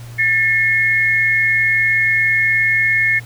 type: tone pair together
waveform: sine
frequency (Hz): 1781 / 2164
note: A6 / C#7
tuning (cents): +21 / -42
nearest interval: minor third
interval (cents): 337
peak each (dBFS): -16 / -14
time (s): 0.18-3.2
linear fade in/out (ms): 20
effects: added 118 Hz sine -31 dBFS peak until 3.25 s + pink hiss -42 dBFS RMS until 3.25 s